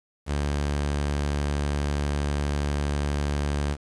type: tone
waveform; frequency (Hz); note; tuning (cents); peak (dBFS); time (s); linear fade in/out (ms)
sawtooth; 72.3; D2; -27; -20; 0.26-3.77; 50
effects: resampled to 22050 Hz + 8-bit